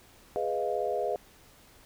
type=chord; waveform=sine; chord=F half-diminished seventh; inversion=first; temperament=equal; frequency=415.3 / 493.9 / 622.3 / 698.5 Hz; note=Ab4 / Cb5 / Eb5 / F5; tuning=0 / 0 / 0 / 0 cents; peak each=-33 dBFS; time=0.36-1.16 s; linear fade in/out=0 ms; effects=pink hiss -57 dBFS RMS until 1.85 s